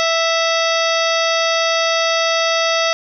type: harmonic tone with a mistuned harmonic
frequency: 659.3 Hz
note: E5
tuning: in tune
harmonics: 1 / 2 / 3 / 4 / 5 / 6 / 7 / 8 / 9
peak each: -18 / -21 / -23 / -24 / -25 / -26 / -26 / -27 / -28 dBFS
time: 0-2.93 s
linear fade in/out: 0 ms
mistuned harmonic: 6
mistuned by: -93 cents
effects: none